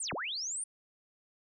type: linear two-way sweep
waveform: sine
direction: down then up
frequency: 9397 to 90.9 to 9397 Hz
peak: -34 dBFS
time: 0-0.64 s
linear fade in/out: 5 ms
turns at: 0.13 s
effects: none